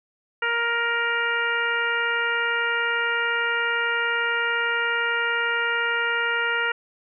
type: harmonic tone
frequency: 468.8 Hz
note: A#4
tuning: 10 cents sharp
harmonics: 1 / 2 / 3 / 4 / 5 / 6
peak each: -31 / -31 / -24 / -27 / -32 / -32 dBFS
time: 0.42-6.72 s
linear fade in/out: 5 ms
effects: none